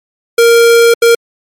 square tone bursts at uneven times, 466.2 Hz, A#4, in tune, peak -4 dBFS, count 2, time 0.38-0.94 / 1.02-1.15 s, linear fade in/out 5 ms, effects MP3 64 kbps

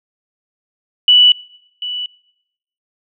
sine tone with echo, 2960 Hz, F#7, in tune, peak -5 dBFS, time 1.08-1.32 s, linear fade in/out 2 ms, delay 740 ms, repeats 1, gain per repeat -15 dB, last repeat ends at 2.06 s, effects noise-tail reverb RT60 0.9 s tail -25 dB re dry

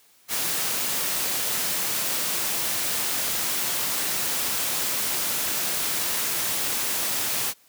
white noise, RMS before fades -26 dBFS, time 0.28-7.54 s, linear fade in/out 50 ms, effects white hiss -58 dBFS RMS until 7.68 s + high-pass 100 Hz 12 dB/octave

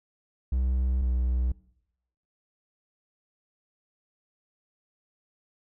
triangle tone pair in turn, 63.7 / 62.14 Hz, C2 / B1, -46 / +11 cents, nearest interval unison, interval 43 cents, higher first, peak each -21 dBFS, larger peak neither, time 0.52-1.02 / 1.02-1.52 s, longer neither, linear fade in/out 5 ms, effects noise-tail reverb RT60 0.8 s tail -22 dB re dry

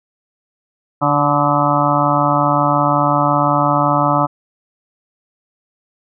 harmonic tone with a mistuned harmonic, 145.5 Hz, D3, 16 cents flat, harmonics 1 / 2 / 4 / 5 / 6 / 7 / 8 / 9, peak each -20 / -20 / -20 / -20 / -20 / -20 / -20 / -20 dBFS, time 1.01-4.27 s, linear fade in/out 20 ms, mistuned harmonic 9, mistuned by -37 cents, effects none

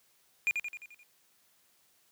triangle tone with echo, 2424 Hz, D#7, 46 cents flat, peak -23 dBFS, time 0.47-0.51 s, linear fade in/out 0 ms, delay 87 ms, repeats 6, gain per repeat -5 dB, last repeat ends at 1.032 s, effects white hiss -68 dBFS RMS until 2.11 s + high-pass 80 Hz 12 dB/octave

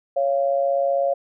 sine tone pair together, 555.1 / 691 Hz, C#5 / F5, +2 / -19 cents, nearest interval major third, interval 379 cents, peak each -19 / -23 dBFS, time 0.16-1.14 s, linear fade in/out 10 ms, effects none

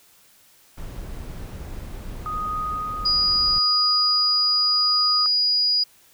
brown noise, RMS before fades -34 dBFS, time 0.77-3.59 s, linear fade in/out 10 ms
sine tone with tremolo, 1244.5 Hz, D#6, in tune, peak -24 dBFS, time 2.26-5.26 s, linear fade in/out 0 ms, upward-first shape sine, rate 0.78 Hz, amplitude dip 45%
sine tone, 4900 Hz, D#8, 27 cents flat, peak -17 dBFS, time 3.05-5.84 s, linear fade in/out 10 ms
effects white hiss -55 dBFS RMS until 6.13 s

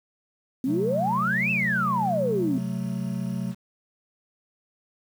sine exponential two-way sweep, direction up then down, 246.9 to 2700 to 246.9 Hz, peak -22 dBFS, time 0.64-2.58 s, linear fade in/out 2 ms, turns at 1.51 s
triangle chord, F# diminished, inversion second, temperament equal, 130.81 / 185 / 220 Hz, C3 / F#3 / A3, 0 / 0 / 0 cents, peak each -30 / -27 / -30 dBFS, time 0.65-3.55 s, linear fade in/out 50 ms
effects tanh soft clip ceiling -11 dBFS + 8-bit

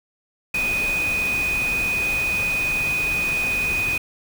sine tone in noise, 2489 Hz, D#7, in tune, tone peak -20 dBFS, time 0.54-3.98 s, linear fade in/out 5 ms, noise pink, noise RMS -31 dBFS, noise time 0.54-3.98 s, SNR +8 dB, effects none

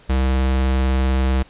square tone with vibrato, 65.41 Hz, C2, in tune, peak -16 dBFS, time 0.09-1.43 s, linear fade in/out 10 ms, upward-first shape square, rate 20 Hz, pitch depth 17 cents each way, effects pink hiss -49 dBFS RMS until 1.49 s + resampled to 8000 Hz

